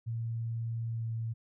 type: tone with pitch glide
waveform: sine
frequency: 114.9 to 113.58 Hz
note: A#2 to A#2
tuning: -25 to -45 cents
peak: -32 dBFS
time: 0.06-1.34 s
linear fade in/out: 20 ms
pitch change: -20 cents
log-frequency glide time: 0.88-1.09 s
effects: none